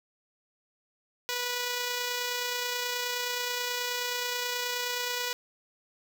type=tone with amplitude modulation; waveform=5% pulse; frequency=490 Hz; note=B4; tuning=14 cents flat; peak=-17 dBFS; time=1.29-5.33 s; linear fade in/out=0 ms; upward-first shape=sine; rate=29.4 Hz; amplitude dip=25%; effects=none